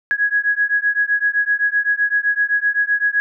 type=beating tone pair; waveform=sine; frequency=1661.2 / 1669 Hz; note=G#6 / G#6; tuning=0 / +8 cents; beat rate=7.8 Hz; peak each=-18 dBFS; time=0.11-3.2 s; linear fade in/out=0 ms; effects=none